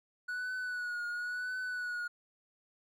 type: tone with vibrato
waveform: triangle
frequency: 1470 Hz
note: F#6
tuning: 12 cents flat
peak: -33 dBFS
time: 0.28-2.08 s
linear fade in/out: 10 ms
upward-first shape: triangle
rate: 0.96 Hz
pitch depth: 49 cents each way
effects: none